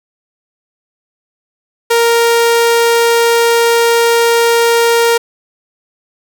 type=tone; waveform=sawtooth; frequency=466.2 Hz; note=A#4; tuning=in tune; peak=-4 dBFS; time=1.9-5.18 s; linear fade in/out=10 ms; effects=none